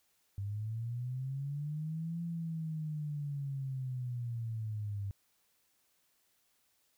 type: linear two-way sweep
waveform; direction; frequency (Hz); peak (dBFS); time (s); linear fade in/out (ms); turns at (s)
sine; up then down; 98 to 170.3 to 98; -35; 0.38-5.11; 0; 2.22
effects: white hiss -74 dBFS RMS until 6.97 s